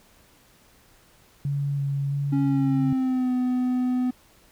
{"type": "tone with vibrato", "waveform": "sine", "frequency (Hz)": 140.6, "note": "C#3", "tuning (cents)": 25, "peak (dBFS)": -23, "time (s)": [1.45, 2.93], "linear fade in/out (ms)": 2, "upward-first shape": "square", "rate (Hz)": 1.5, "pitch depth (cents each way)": 11}
{"type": "tone with pitch glide", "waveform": "triangle", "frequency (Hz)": [277.2, 251.3], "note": ["C#4", "B3"], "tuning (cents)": [0, 30], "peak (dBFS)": -19, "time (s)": [2.32, 4.11], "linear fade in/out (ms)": 10, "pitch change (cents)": -170, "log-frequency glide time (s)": [2.45, 3.32]}
{"effects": ["pink hiss -57 dBFS RMS until 4.51 s"]}